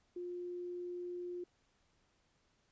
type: tone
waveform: sine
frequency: 354.3 Hz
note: F4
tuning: 25 cents sharp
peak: -40 dBFS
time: 0.16-1.44 s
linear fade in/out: 5 ms
effects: pink hiss -75 dBFS RMS until 2.71 s + resampled to 16000 Hz